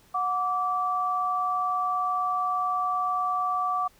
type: tone pair together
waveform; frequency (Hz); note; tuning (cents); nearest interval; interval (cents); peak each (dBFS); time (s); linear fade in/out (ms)
sine; 732 / 1161; F#5 / D6; -19 / -20; minor sixth; 799; -29 / -25; 0.14-3.88; 10
effects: pink hiss -59 dBFS RMS until 3.99 s